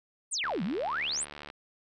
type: exponential two-way sweep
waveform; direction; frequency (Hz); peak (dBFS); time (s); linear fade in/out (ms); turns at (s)
sine; down then up; 9956 to 162.6 to 9956; -29; 0.31-1.25; 20; 0.63
type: click train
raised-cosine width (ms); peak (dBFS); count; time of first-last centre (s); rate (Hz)
0.3; -26; 79; 0.44-1.501; 73.5
effects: none